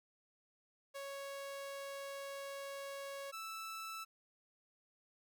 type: tone pair in turn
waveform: sawtooth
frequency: 554.4 / 1318.6 Hz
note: C#5 / E6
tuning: 0 / 0 cents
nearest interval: octave + minor third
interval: 1500 cents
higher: second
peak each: -40 / -40 dBFS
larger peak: neither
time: 0.94-3.32 / 3.32-4.05 s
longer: first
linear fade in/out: 20 ms
effects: none